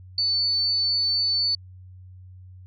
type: tone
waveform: sine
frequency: 4498 Hz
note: C#8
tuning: 24 cents sharp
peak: -20 dBFS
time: 0.18-1.55 s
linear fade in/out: 2 ms
effects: added 92 Hz sine -42 dBFS peak until 2.66 s